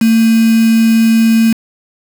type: tone with quantisation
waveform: sine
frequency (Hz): 225.6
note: A3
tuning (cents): +44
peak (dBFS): -6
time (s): 0.01-1.53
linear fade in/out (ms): 5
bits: 3
effects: none